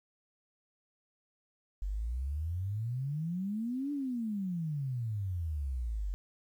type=exponential two-way sweep; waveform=sine; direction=up then down; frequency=46.25 to 293.7 to 46.25 Hz; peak=-32 dBFS; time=1.82-6.14 s; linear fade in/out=0 ms; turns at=3.92 s; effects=11-bit